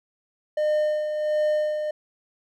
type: tone with tremolo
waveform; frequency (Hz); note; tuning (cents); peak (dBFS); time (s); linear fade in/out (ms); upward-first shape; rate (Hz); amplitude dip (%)
triangle; 607; D#5; -43; -17; 0.57-1.91; 5; sine; 1.4; 50
effects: none